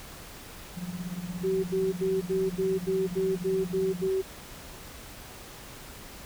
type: tone with tremolo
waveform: sine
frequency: 177.8 Hz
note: F3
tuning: 31 cents sharp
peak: -29 dBFS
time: 0.76-4.08 s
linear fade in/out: 20 ms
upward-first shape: triangle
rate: 17 Hz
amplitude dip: 85%
type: tone bursts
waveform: sine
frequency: 380.9 Hz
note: G4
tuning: 50 cents flat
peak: -24 dBFS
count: 10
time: 1.43-4.223 s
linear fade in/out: 20 ms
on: 210 ms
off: 77 ms
effects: pink hiss -45 dBFS RMS until 6.25 s